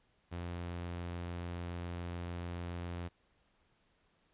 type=tone; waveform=sawtooth; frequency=87 Hz; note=F2; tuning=6 cents flat; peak=-35 dBFS; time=0.31-3.09 s; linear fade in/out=20 ms; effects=pink hiss -73 dBFS RMS until 4.33 s + resampled to 8000 Hz